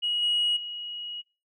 sine tone with level steps, 2900 Hz, F#7, 35 cents flat, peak -24 / -21 / -34 dBFS, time 0.02-1.22 s, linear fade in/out 20 ms, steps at 0.22 / 0.56 s, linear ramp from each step 10 ms, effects noise-tail reverb RT60 0.3 s tail -22 dB re dry + tanh soft clip ceiling -19 dBFS

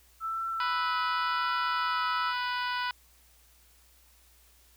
sine tone with vibrato, 1318.5 Hz, E6, in tune, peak -30 dBFS, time 0.2-2.34 s, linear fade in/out 50 ms, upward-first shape triangle, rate 0.94 Hz, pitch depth 34 cents each way
harmonic tone, 493.9 Hz, B4, in tune, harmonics 2 / 3 / 4 / 5 / 6 / 7 / 8 / 9 / 10, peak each -32 / -34 / -41 / -42 / -40 / -45 / -47 / -45 / -45 dBFS, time 0.6-2.91 s, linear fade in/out 2 ms
effects added 60 Hz sine -62 dBFS peak until 4.76 s + white hiss -62 dBFS RMS until 4.76 s

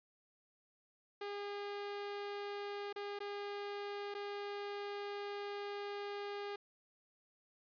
sawtooth tone with dropouts, 406.5 Hz, G#4, 37 cents flat, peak -37 dBFS, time 1.21-6.56 s, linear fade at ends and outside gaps 5 ms, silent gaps 2.928-2.96 / 3.19-3.203 / 4.142-4.148 s, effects resampled to 11025 Hz

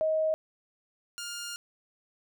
sine / 10% pulse tone pair in turn, 630 / 1408.6 Hz, D#5 / F6, +21 / +14 cents, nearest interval octave + major second, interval 1393 cents, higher second, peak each -24 / -28 dBFS, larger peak first, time 0.01-0.34 / 1.18-1.56 s, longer second, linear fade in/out 0 ms, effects none

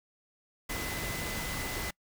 sine tone in noise, 2018 Hz, B6, 37 cents sharp, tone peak -41 dBFS, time 0.69-1.91 s, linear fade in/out 10 ms, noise pink, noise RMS -36 dBFS, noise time 0.69-1.91 s, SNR -8 dB, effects noise-tail reverb RT60 0.1 s tail -25 dB re dry

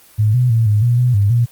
sine tone with pitch steps, 107 / 124.9 / 113.9 / 104.9 / 120.3 / 124.1 / 101.1 / 119.1 Hz, A2 / B2 / A#2 / G#2 / B2 / B2 / G#2 / A#2, -48 / +20 / -40 / +18 / -45 / +9 / -46 / +38 cents, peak -10 dBFS, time 0.18-1.46 s, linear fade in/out 20 ms, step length 160 ms, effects white hiss -46 dBFS RMS until 1.51 s + Opus 24 kbps

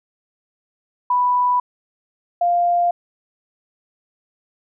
sine tone pair in turn, 987.8 / 698.5 Hz, B5 / F5, 0 / 0 cents, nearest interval tritone, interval 600 cents, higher first, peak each -14 dBFS, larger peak neither, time 1.1-1.6 / 2.41-2.91 s, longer neither, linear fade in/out 5 ms, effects none

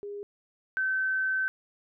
sine tone pair in turn, 407.6 / 1536.2 Hz, G#4 / G6, -32 / -35 cents, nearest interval octave + major seventh, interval 2297 cents, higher second, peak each -35 / -25 dBFS, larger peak second, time 0.03-0.23 / 0.77-1.48 s, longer second, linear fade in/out 0 ms, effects none

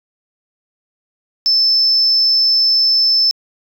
sine tone, 5274 Hz, E8, in tune, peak -9 dBFS, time 1.46-3.31 s, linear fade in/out 0 ms, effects tanh soft clip ceiling -5 dBFS

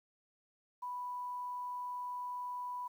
sine tone with quantisation, 987.8 Hz, B5, in tune, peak -38 dBFS, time 0.82-2.88 s, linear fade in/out 10 ms, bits 11, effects none

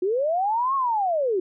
sine linear two-way sweep, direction up then down, 348.8 to 1110 to 348.8 Hz, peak -20 dBFS, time 0.02-1.4 s, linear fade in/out 5 ms, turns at 0.75 s, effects none

